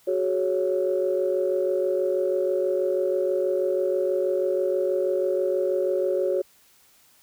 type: chord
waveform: sine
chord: F# suspended second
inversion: none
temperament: just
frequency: 370 / 416.2 / 555 Hz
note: F#4 / G#4 / C#5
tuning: 0 / +4 / +2 cents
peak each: -24 / -28 / -24 dBFS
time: 0.07-6.42 s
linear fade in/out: 10 ms
effects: tanh soft clip ceiling -12 dBFS + white hiss -58 dBFS RMS until 7.22 s